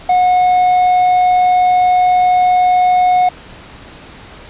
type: tone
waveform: triangle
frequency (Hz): 728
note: F#5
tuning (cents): -28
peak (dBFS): -6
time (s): 0.09-3.29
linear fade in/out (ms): 5
effects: pink hiss -36 dBFS RMS until 4.49 s + resampled to 8000 Hz